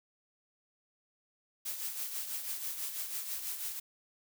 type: noise with tremolo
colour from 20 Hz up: blue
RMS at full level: -36 dBFS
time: 1.65-3.8 s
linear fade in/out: 10 ms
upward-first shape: triangle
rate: 6.1 Hz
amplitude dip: 60%
effects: none